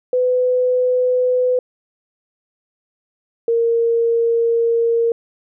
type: tone pair in turn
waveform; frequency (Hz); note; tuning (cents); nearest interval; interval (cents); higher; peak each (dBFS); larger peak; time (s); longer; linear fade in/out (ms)
sine; 502 / 463.6; B4 / A#4; +28 / -10; minor second; 138; first; -13; neither; 0.13-1.59 / 3.48-5.12; second; 2
effects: none